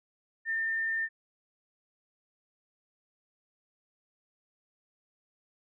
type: tone with frequency modulation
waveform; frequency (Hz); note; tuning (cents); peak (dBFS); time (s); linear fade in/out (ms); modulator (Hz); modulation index
sine; 1805; A6; +44; -28; 0.45-1.09; 50; 49.6; 0.31
effects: none